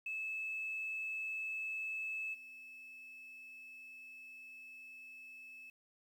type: tone with level steps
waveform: sine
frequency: 2609 Hz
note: E7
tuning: 18 cents flat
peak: -37 / -50 dBFS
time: 0.06-5.7 s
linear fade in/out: 5 ms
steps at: 2.33 s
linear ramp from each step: 20 ms
effects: tanh soft clip ceiling -33 dBFS + 11-bit